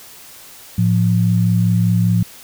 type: tone pair together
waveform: sine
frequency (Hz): 110.81 / 175.9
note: A2 / F3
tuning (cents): +13 / +13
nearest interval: minor sixth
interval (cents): 800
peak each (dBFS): -14 / -15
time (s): 0.78-2.23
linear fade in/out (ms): 5
effects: white hiss -40 dBFS RMS until 2.43 s